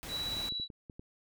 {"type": "noise", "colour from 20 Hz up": "pink", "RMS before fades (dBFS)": -43, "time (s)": [0.03, 0.49], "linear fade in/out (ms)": 0}
{"type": "tone with tremolo", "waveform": "sine", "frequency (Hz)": 3925, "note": "B7", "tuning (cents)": -11, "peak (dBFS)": -33, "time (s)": [0.08, 0.68], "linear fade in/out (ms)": 50, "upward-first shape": "square", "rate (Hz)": 17, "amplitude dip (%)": 25}
{"type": "clicks", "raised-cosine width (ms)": 3, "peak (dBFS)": -33, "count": 6, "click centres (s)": [0.368, 0.523, 0.599, 0.702, 0.898, 0.995]}
{"effects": []}